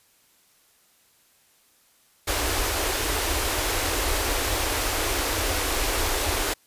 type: band-stop noise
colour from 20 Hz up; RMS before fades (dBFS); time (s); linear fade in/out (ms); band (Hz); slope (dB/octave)
pink; -25; 2.27-6.54; 10; 100 to 280; 48
effects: white hiss -61 dBFS RMS until 6.66 s + resampled to 32000 Hz